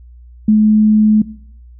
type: tone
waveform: sine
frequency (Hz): 214.3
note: A3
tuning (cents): -45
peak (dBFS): -6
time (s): 0.48-1.22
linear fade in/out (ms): 5
effects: noise-tail reverb RT60 0.6 s tail -19 dB re dry + added 60 Hz sine -36 dBFS peak until 1.79 s